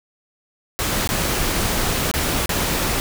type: noise with dropouts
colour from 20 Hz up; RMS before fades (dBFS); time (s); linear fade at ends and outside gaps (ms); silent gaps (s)
pink; -21; 0.79-3; 0; 1.075-1.09 / 2.114-2.139 / 2.459-2.493
effects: none